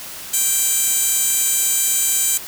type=tone with high-pass filter; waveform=15% pulse; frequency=784 Hz; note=G5; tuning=in tune; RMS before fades=-18 dBFS; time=0.33-2.38 s; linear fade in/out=10 ms; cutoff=7600 Hz; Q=1.4; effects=white hiss -33 dBFS RMS until 2.47 s